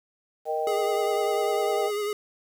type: chord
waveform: sine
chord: Eb major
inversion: second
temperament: equal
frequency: 466.2 / 622.3 / 784 Hz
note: Bb4 / Eb5 / G5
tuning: 0 / 0 / 0 cents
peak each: -29 dBFS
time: 0.45-1.91 s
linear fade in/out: 50 ms
type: tone with vibrato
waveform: square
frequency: 415.3 Hz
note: G#4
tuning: in tune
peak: -27 dBFS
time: 0.67-2.13 s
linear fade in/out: 2 ms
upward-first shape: sine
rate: 10 Hz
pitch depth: 34 cents each way
effects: 9-bit